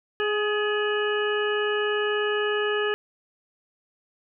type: harmonic tone with a mistuned harmonic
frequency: 418.2 Hz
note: G#4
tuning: 12 cents sharp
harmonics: 1 / 2 / 3 / 4 / 6 / 7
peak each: -24 / -37 / -32 / -29 / -38 / -33 dBFS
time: 0.2-2.94 s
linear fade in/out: 0 ms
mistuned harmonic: 4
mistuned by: +29 cents
effects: none